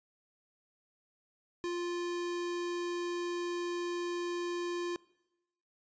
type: tone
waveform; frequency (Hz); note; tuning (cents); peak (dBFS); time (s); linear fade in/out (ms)
square; 349.2; F4; 0; -34; 1.64-4.96; 0
effects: noise-tail reverb RT60 0.9 s tail -22 dB re dry + resampled to 16000 Hz